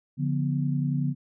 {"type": "chord", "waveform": "sine", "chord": "B diminished", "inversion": "first", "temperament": "equal with one note detuned", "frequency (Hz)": [144.06, 174.61, 246.9], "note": ["D3", "F3", "B3"], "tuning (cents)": [-33, 0, 0], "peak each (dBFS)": [-25, -31, -30], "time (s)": [0.17, 1.15], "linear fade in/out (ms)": 50, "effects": []}